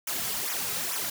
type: noise with flanger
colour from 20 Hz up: white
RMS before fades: -31 dBFS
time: 0.07-1.1 s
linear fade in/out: 5 ms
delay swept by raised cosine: 0.22 to 3.52 ms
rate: 2.3 Hz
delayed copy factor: -0.8
effects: none